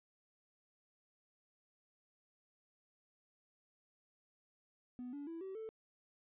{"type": "tone with pitch steps", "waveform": "triangle", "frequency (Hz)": [248, 286.5, 331, 382.5, 441.9], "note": ["B3", "D4", "E4", "G4", "A4"], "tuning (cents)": [7, -43, 7, -42, 7], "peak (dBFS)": -40, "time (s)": [4.99, 5.69], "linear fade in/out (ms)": 0, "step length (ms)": 140, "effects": ["tanh soft clip ceiling -39 dBFS", "resampled to 8000 Hz"]}